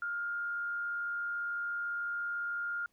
sine tone with frequency modulation, 1408 Hz, F6, 14 cents sharp, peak -33 dBFS, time 0.02-2.86 s, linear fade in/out 2 ms, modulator 82.1 Hz, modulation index 0.29, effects pink hiss -75 dBFS RMS until 2.92 s

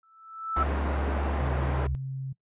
sine tone with exponential growth, 1318.5 Hz, E6, in tune, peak -21 dBFS, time 0.03-0.63 s, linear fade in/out 2 ms, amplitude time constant 130 ms
pink band-pass noise, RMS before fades -33 dBFS, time 0.56-1.87 s, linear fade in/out 5 ms, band 210 to 1300 Hz, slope 12 dB/octave
sine tone, 70.6 Hz, C#2, 32 cents sharp, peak -27 dBFS, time 0.57-1.95 s, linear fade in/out 0 ms
sine tone with pitch glide, 131.6 to 133.36 Hz, C3 to C3, +10 to +33 cents, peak -31 dBFS, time 1.4-2.33 s, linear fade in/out 10 ms, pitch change +23 cents, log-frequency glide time 1.68-2.06 s
effects noise-tail reverb RT60 0.1 s tail -20 dB re dry + resampled to 8000 Hz

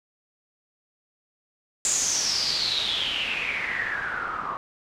white noise with low-pass filter sweep, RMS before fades -27 dBFS, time 1.85-4.57 s, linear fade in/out 0 ms, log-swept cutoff 7400 to 1100 Hz, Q 8.2, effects none

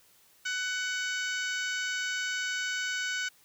harmonic tone, 747 Hz, F#5, 16 cents sharp, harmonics 2 / 3 / 4 / 5 / 6 / 7 / 8 / 9 / 10, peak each -32 / -39 / -38 / -44 / -44 / -47 / -42 / -47 / -46 dBFS, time 0.45-3.29 s, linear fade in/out 10 ms, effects white hiss -62 dBFS RMS until 3.44 s

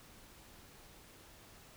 silence, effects pink hiss -58 dBFS RMS until 1.76 s

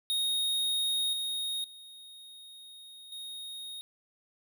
square tone with level steps, 3729 Hz, A#7, in tune, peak -28 / -32 / -48 / -40 dBFS, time 0.1-3.81 s, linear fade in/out 0 ms, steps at 1.13 / 1.64 / 3.12 s, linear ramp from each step 2 ms, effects none

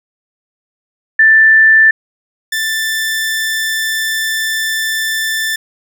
sine / sawtooth tone pair in turn, 1769 / 1769 Hz, A6 / A6, +9 / +9 cents, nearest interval unison, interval 0 cents, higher neither, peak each -4 / -11 dBFS, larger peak first, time 1.19-1.91 / 2.52-5.56 s, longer second, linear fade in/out 5 ms, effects none

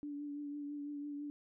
sine tone with vibrato, 290 Hz, D4, 22 cents flat, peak -40 dBFS, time 0.03-1.3 s, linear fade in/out 0 ms, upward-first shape triangle, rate 6 Hz, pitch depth 28 cents each way, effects none

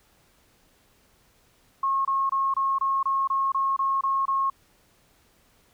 sine tone bursts, 1085 Hz, C#6, 37 cents flat, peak -21 dBFS, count 11, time 1.83-4.5 s, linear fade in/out 5 ms, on 220 ms, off 25 ms, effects pink hiss -62 dBFS RMS until 5.73 s

